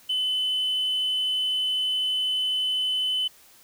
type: tone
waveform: sine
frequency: 3024 Hz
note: F#7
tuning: 37 cents sharp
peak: -21 dBFS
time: 0.09-3.28 s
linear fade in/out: 10 ms
effects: tanh soft clip ceiling -20 dBFS + white hiss -54 dBFS RMS until 3.63 s